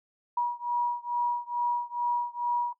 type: beating tone pair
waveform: sine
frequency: 961 / 963.3 Hz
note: B5 / B5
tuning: -48 / -43 cents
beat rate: 2.3 Hz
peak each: -29 / -30 dBFS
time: 0.37-2.73 s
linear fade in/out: 5 ms
effects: noise-tail reverb RT60 0.1 s tail -19 dB re dry